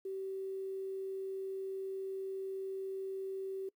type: tone with quantisation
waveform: sine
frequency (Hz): 384.7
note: G4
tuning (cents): -33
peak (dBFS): -37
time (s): 0.05-3.69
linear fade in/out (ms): 5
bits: 11
effects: noise-tail reverb RT60 0.1 s tail -23 dB re dry